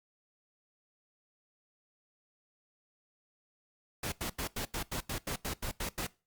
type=noise bursts; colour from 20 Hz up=pink; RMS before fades=-36 dBFS; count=12; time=4.03-6.068 s; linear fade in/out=5 ms; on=91 ms; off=86 ms; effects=noise-tail reverb RT60 0.3 s tail -21 dB re dry + Opus 48 kbps